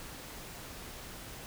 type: silence
effects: pink hiss -46 dBFS RMS until 1.46 s